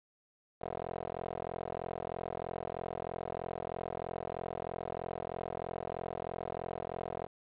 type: tone with band-pass filter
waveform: 15% pulse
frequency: 43.13 Hz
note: F1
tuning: 21 cents flat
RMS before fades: -40 dBFS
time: 0.61-7.27 s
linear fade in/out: 10 ms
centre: 620 Hz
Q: 3
effects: resampled to 8000 Hz + 10-bit